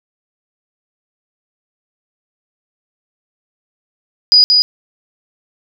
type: tone with echo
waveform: sine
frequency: 4927 Hz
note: D#8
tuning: 18 cents flat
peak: -4 dBFS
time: 4.32-4.44 s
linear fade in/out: 0 ms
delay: 180 ms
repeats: 1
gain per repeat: -3 dB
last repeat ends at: 4.62 s
effects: none